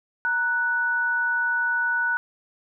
sine tone pair together, 932.3 / 1480 Hz, A#5 / F#6, 0 / 0 cents, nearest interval minor sixth, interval 800 cents, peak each -30 / -21 dBFS, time 0.25-2.17 s, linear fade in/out 0 ms, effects none

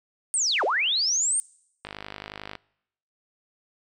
sine linear two-way sweep, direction down then up, 9030 to 349.2 to 9030 Hz, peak -21 dBFS, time 0.34-1.4 s, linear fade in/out 0 ms, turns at 0.64 s
click train, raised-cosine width 0.3 ms, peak -19 dBFS, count 37, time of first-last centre 1.85-2.553 s, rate 51.2 Hz
effects noise-tail reverb RT60 0.8 s tail -25 dB re dry

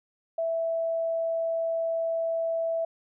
sine tone, 659.3 Hz, E5, in tune, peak -25 dBFS, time 0.38-2.85 s, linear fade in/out 5 ms, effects none

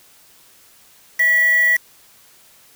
sine tone with quantisation, 1946 Hz, B6, 26 cents flat, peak -12 dBFS, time 1.19-1.77 s, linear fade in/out 10 ms, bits 4, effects white hiss -50 dBFS RMS until 2.75 s

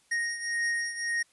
square beating tone pair, 1866 / 1867.8 Hz, A#6 / A#6, +1 / +3 cents, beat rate 1.8 Hz, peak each -30 / -35 dBFS, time 0.11-1.23 s, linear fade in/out 10 ms, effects white hiss -65 dBFS RMS until 1.32 s + resampled to 24000 Hz

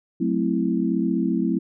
sine chord, F# half-diminished seventh, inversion none, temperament equal, 185 / 220 / 261.6 / 329.6 Hz, F#3 / A3 / C4 / E4, 0 / 0 / 0 / 0 cents, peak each -25 dBFS, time 0.2-1.59 s, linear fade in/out 10 ms, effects none

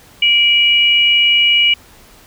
sine tone pair together, 2333 / 2908 Hz, D7 / F#7, -12 / -31 cents, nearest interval major third, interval 381 cents, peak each -13 / -10 dBFS, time 0.22-1.74 s, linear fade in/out 5 ms, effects pink hiss -44 dBFS RMS until 2.26 s

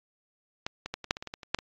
clicks, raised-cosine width 0.2 ms, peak -14 / -17 / -15 / -22 / -6 / -20 / -21 / -21 / -19 / -25 / -7 / -19 dBFS, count 12, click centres 0.665 / 0.86 / 0.94 / 1.043 / 1.109 / 1.169 / 1.225 / 1.273 / 1.339 / 1.432 / 1.546 / 1.588 s, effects low-pass 6000 Hz 12 dB/octave + AAC 32 kbps

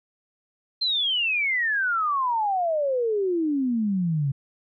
sine exponential sweep, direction down, 4186 to 133.4 Hz, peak -21 dBFS, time 0.81-4.32 s, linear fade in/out 10 ms, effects none

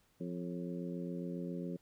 harmonic tone with a mistuned harmonic, 87.31 Hz, F2, in tune, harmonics 2 / 3 / 4 / 5 / 6, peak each -40 / -44 / -46 / -48 / -50 dBFS, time 0.2-1.77 s, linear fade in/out 10 ms, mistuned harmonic 6, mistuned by +66 cents, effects pink hiss -72 dBFS RMS until 1.81 s

